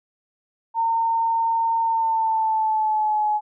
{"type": "tone with pitch glide", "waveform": "sine", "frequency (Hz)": [912, 846], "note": ["A#5", "G#5"], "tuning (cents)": [-38, 32], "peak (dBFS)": -18, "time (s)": [0.74, 3.41], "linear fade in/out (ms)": 50, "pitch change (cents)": -130, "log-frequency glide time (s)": [1.81, 3.28], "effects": []}